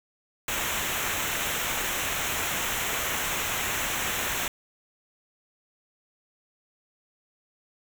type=noise with comb filter; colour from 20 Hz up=pink; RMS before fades=-29 dBFS; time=0.48-4.48 s; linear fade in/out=2 ms; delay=0.21 ms; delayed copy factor=-0.7; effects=none